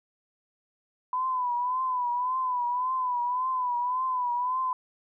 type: tone with vibrato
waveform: sine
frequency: 1000 Hz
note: B5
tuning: 21 cents sharp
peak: -25 dBFS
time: 1.13-4.73 s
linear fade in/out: 2 ms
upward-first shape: triangle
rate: 1.8 Hz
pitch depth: 77 cents each way
effects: none